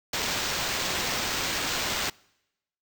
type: noise with sample-and-hold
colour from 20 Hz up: white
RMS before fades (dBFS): -29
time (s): 0.13-2.1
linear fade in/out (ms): 5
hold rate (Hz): 11025
effects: noise-tail reverb RT60 0.9 s tail -26 dB re dry